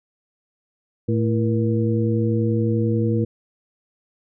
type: harmonic tone with a mistuned harmonic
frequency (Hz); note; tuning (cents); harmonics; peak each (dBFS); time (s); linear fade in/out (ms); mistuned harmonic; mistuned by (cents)
111.2; A2; +19; 1 / 2 / 3 / 4; -20 / -23 / -25 / -26; 1.08-3.25; 10; 4; +110
effects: none